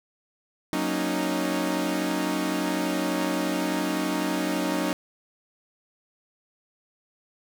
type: chord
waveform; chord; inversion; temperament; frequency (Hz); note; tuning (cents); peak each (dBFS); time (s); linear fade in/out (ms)
sawtooth; D# minor seventh; first; equal with one note detuned; 185 / 233.1 / 277.2 / 309; F#3 / A#3 / C#4 / D#4; 0 / 0 / 0 / -12; -27 / -30 / -26 / -24; 0.73-4.93; 0
effects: none